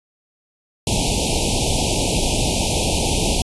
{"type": "band-stop noise", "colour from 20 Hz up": "pink", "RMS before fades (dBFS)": -19, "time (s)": [0.87, 3.42], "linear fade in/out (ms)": 2, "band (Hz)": [910, 2400], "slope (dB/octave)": 96, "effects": ["resampled to 24000 Hz"]}